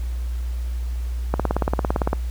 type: click train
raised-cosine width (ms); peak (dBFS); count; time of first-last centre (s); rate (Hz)
1; -6; 15; 1.34-2.131; 17.7
effects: added 60 Hz sine -23 dBFS peak until 2.3 s + pink hiss -47 dBFS RMS until 2.3 s